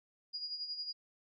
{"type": "tone with tremolo", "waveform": "sine", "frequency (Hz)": 4872, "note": "D#8", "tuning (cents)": -37, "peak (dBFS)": -36, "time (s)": [0.33, 0.93], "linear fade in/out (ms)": 20, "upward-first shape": "sine", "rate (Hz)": 11, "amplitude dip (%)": 60, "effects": []}